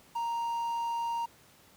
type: tone with quantisation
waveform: triangle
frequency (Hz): 932.3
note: A#5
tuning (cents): 0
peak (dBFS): -28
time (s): 0.15-1.26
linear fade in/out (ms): 10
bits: 9
effects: pink hiss -59 dBFS RMS until 1.76 s + high-pass 80 Hz 12 dB/octave